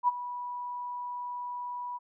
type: tone with ADSR envelope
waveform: sine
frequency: 979 Hz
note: B5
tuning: 15 cents flat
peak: -19 dBFS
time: 0.03-1.99 s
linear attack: 50 ms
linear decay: 24 ms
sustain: -15 dB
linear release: 28 ms
effects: none